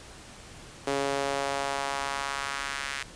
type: tone with high-pass filter sweep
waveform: sawtooth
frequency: 139 Hz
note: C#3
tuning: 5 cents sharp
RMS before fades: -31 dBFS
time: 0.87-3.03 s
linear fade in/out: 5 ms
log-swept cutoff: 400 to 1800 Hz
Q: 1.5
effects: pink hiss -47 dBFS RMS until 3.15 s + resampled to 22050 Hz